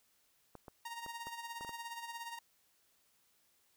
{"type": "clicks", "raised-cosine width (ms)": 1, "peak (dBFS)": -35, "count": 7, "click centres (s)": [0.553, 0.682, 1.063, 1.27, 1.61, 1.648, 1.693]}
{"type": "tone with tremolo", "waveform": "sawtooth", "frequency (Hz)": 932.3, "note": "A#5", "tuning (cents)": 0, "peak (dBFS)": -37, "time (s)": [0.85, 2.39], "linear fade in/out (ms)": 5, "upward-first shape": "sine", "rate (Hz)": 17, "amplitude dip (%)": 60}
{"effects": ["white hiss -73 dBFS RMS until 3.76 s"]}